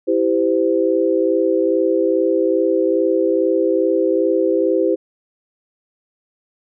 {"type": "chord", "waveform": "sine", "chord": "C major", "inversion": "first", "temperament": "equal with one note detuned", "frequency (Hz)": [329.6, 392, 513.7], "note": ["E4", "G4", "C5"], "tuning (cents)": [0, 0, -32], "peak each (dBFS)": -18, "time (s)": [0.07, 4.96], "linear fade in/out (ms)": 20, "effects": []}